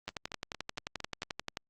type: two click trains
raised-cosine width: 0.2 ms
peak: -18 / -22 dBFS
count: 18 / 6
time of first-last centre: 0.08-1.571 / 0.09-1.232 s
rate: 11.4 / 4.38 Hz
effects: Opus 32 kbps